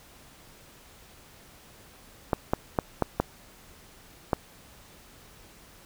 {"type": "clicks", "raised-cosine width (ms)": 1, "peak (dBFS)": -8, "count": 6, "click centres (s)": [2.332, 2.535, 2.788, 3.023, 3.2, 4.332], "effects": ["pink hiss -53 dBFS RMS until 5.85 s"]}